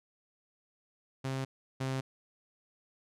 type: tone pair in turn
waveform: sawtooth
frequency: 133.2 / 132.47 Hz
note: C3 / C3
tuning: +31 / +22 cents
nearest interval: unison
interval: 9 cents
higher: first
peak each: -29 / -28 dBFS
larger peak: second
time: 1.24-1.45 / 1.8-2.01 s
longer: neither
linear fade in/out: 10 ms
effects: low-pass 9000 Hz 12 dB/octave